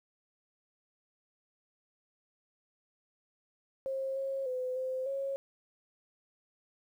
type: tone with pitch steps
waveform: sine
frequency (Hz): 535 / 541 / 508 / 518 / 547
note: C5 / C#5 / B4 / C5 / C#5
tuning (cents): +38 / -42 / +49 / -17 / -23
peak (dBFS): -32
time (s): 3.86-5.36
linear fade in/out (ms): 0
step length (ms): 300
effects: 11-bit